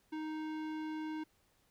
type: tone with tanh clipping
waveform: sine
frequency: 311.4 Hz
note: D#4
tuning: 2 cents sharp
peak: -40 dBFS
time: 0.12-1.24 s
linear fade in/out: 10 ms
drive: 18 dB
effects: pink hiss -73 dBFS RMS until 1.7 s